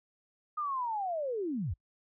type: linear sweep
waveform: sine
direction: down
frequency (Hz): 1242 to 63.2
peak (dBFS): -31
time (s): 0.57-1.74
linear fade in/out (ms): 10
effects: noise-tail reverb RT60 0.1 s tail -26 dB re dry